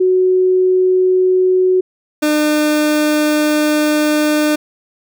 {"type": "tone pair in turn", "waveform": ["sine", "30% pulse"], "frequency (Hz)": [370, 301.8], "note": ["F#4", "D4"], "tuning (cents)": [0, 47], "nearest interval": "major third", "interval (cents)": 353, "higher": "first", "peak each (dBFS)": -9, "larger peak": "neither", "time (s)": [[0, 1.81], [2.22, 4.56]], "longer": "second", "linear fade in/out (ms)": 10, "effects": []}